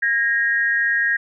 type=tone pair together; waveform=sine; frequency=1631 / 1874.8 Hz; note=G#6 / A#6; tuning=-32 / +9 cents; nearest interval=major second; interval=241 cents; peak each=-19 dBFS; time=0.02-1.17 s; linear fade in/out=10 ms; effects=none